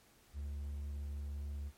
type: tone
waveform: triangle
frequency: 71.7 Hz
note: D2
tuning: 41 cents flat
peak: -37 dBFS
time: 0.33-1.72 s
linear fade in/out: 50 ms
effects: pink hiss -66 dBFS RMS until 1.77 s + MP3 64 kbps